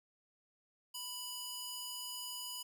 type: tone with high-pass filter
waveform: square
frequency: 987.8 Hz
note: B5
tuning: in tune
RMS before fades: -44 dBFS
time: 0.94-2.63 s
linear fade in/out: 10 ms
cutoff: 3300 Hz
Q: 0.69
effects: none